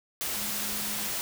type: tone in noise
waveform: sine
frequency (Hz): 207.5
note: G#3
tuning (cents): -1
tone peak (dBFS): -42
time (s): 0.36-1.07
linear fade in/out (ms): 0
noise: white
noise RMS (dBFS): -32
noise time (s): 0.21-1.21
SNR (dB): -13
effects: none